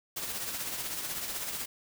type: noise with tremolo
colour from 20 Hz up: white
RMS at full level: -34 dBFS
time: 0.16-1.66 s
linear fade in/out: 10 ms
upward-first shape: triangle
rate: 16 Hz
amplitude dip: 50%
effects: none